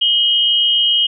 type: tone pair together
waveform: sine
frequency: 2908 / 3181 Hz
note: F#7 / G7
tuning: -31 / +25 cents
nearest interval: major second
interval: 156 cents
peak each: -14 / -14 dBFS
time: 0.01-1.07 s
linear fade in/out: 10 ms
effects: none